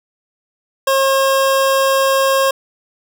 25% pulse tone, 539 Hz, C#5, 49 cents flat, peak -8 dBFS, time 0.87-2.51 s, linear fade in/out 5 ms, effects none

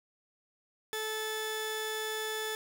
sawtooth tone pair together, 435.2 / 1740.8 Hz, A4 / A6, -19 / -19 cents, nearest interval 2 octaves, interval 2400 cents, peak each -32 / -32 dBFS, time 0.93-2.55 s, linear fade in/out 0 ms, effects none

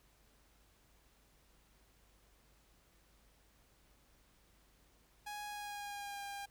sawtooth tone with pitch glide, 830.6 to 803.2 Hz, G#5 to G5, 0 to +42 cents, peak -39 dBFS, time 5.26-6.46 s, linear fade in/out 10 ms, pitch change -58 cents, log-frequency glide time 5.48-6.23 s, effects added 51 Hz sine -70 dBFS peak until 6.5 s + pink hiss -70 dBFS RMS until 6.5 s

